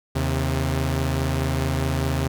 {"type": "tone pair together", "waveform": "sawtooth", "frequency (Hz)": [79.09, 133.4], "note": ["D#2", "C3"], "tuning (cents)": [29, 34], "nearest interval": "major sixth", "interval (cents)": 905, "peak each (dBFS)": -20, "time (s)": [0.15, 2.28], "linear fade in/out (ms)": 10, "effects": []}